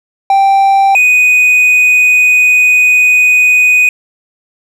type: tone pair in turn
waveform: triangle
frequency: 784 / 2489 Hz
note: G5 / D#7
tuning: 0 / 0 cents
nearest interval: octave + minor sixth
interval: 2000 cents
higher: second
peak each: -3 dBFS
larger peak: neither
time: 0.3-0.95 / 0.95-3.89 s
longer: second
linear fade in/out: 2 ms
effects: none